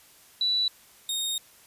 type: tone pair in turn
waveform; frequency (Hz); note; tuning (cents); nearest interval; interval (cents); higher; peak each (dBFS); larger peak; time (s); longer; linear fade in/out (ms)
sine / sawtooth; 3951 / 3709; B7 / A#7; 0 / -9; minor second; 109; first; -22 / -24; first; 0.41-0.68 / 1.09-1.38; second; 2
effects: white hiss -55 dBFS RMS until 1.66 s + resampled to 32000 Hz